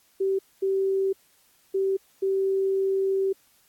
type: tone bursts at uneven times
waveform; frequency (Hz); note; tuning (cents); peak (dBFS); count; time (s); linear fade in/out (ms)
sine; 386.6; G4; -24; -21; 4; 0.2-0.39 / 0.62-1.13 / 1.74-1.97 / 2.22-3.33; 10
effects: white hiss -62 dBFS RMS until 3.68 s + AAC 64 kbps